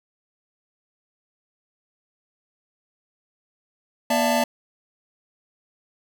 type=tone cluster; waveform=square; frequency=239.4 / 586 / 669 / 884 Hz; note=A#3 / D5 / E5 / A5; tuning=+46 / -4 / +25 / +8 cents; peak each=-25 dBFS; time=4.1-4.44 s; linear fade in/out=5 ms; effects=none